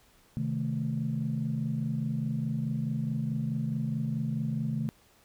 sine chord, A diminished, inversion first, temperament equal, 130.81 / 155.56 / 220 Hz, C3 / Eb3 / A3, 0 / 0 / 0 cents, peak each -32 dBFS, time 0.37-4.89 s, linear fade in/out 0 ms, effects tanh soft clip ceiling -20 dBFS + pink hiss -62 dBFS RMS until 5.24 s

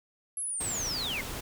sine linear sweep, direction down, 11175 to 2010 Hz, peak -31 dBFS, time 0.37-1.21 s, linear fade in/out 2 ms
pink noise, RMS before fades -38 dBFS, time 0.6-1.41 s, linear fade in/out 10 ms
effects none

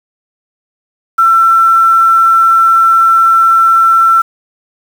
sine tone with quantisation, 1344 Hz, E6, 33 cents sharp, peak -4 dBFS, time 1.18-4.22 s, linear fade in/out 10 ms, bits 5, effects none

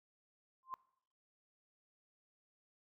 sine tone with exponential growth, 1046.5 Hz, C6, in tune, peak -36 dBFS, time 0.63-0.74 s, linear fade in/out 0 ms, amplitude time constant 22 ms, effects noise-tail reverb RT60 0.7 s tail -22 dB re dry

